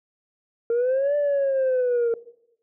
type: linear two-way sweep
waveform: sine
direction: up then down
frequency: 459.1 to 587.3 to 459.1 Hz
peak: -17 dBFS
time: 0.7-2.14 s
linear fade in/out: 2 ms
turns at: 1.16 s
effects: noise-tail reverb RT60 0.8 s tail -19 dB re dry + tanh soft clip ceiling -17 dBFS